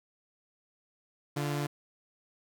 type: tone pair together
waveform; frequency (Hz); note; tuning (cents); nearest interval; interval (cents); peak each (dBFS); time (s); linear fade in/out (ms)
sawtooth; 145 / 344.9; D3 / F4; -22 / -22; octave + minor third; 1500; -27 / -34; 1.36-1.67; 10
effects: none